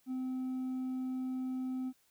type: tone with hard clipping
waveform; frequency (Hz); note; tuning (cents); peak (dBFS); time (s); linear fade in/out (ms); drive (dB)
sine; 257.6; C4; -27; -35; 0.06-1.93; 50; 2
effects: white hiss -71 dBFS RMS until 2.1 s